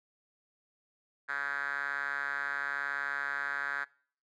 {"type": "tone with band-pass filter", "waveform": "5% pulse", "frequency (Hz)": 141, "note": "C#3", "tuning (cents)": 30, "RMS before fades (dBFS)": -35, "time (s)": [1.28, 3.85], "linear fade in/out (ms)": 20, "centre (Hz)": 1600, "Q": 6.1, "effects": ["noise-tail reverb RT60 0.5 s tail -23 dB re dry"]}